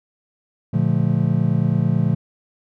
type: chord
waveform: triangle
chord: Bb major seventh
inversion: none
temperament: just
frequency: 116.54 / 145.68 / 174.81 / 218.5 Hz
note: Bb2 / D3 / F3 / A3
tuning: 0 / -14 / +2 / -12 cents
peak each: -19 / -18 / -19 / -22 dBFS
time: 0.73-2.15 s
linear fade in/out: 10 ms
effects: none